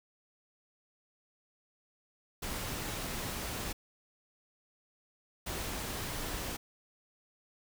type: noise bursts at uneven times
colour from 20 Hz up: pink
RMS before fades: -38 dBFS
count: 2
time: 2.42-3.73 / 5.46-6.57 s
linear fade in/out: 10 ms
effects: none